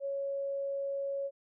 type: tone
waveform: sine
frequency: 554.4 Hz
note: C#5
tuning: in tune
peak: -32 dBFS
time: 0-1.31 s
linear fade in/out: 50 ms
effects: none